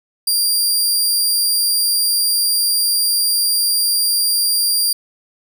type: tone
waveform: 20% pulse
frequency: 4772 Hz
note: D8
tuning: 27 cents sharp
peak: -8 dBFS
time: 0.27-4.93 s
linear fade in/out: 5 ms
effects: none